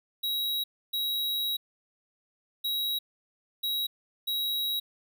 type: tone bursts at uneven times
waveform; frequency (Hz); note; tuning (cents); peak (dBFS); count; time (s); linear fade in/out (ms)
square; 3851; B7; -44; -28; 5; 0.23-0.64 / 0.93-1.57 / 2.64-2.99 / 3.63-3.87 / 4.27-4.8; 10
effects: none